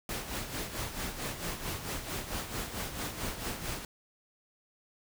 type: noise with tremolo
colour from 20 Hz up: pink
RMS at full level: -35 dBFS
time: 0.09-3.85 s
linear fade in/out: 2 ms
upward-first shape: sine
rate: 4.5 Hz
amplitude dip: 60%
effects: none